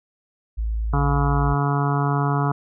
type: tone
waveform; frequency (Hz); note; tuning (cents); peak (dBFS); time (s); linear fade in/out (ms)
sine; 54.9; A1; -3; -21; 0.57-1.55; 20
type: harmonic tone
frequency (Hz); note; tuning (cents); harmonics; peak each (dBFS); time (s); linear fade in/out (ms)
142.1; C#3; +43; 1 / 2 / 3 / 5 / 6 / 7 / 8 / 9 / 10; -20 / -28 / -30 / -29 / -32 / -29 / -31 / -30 / -36; 0.93-2.52; 5
effects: none